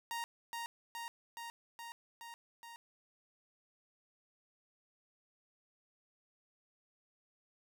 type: tone with echo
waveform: sawtooth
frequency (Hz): 932.3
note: A#5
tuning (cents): 0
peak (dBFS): -34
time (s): 0.11-0.24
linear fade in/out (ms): 0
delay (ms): 420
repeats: 6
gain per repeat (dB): -2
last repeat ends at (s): 2.76
effects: none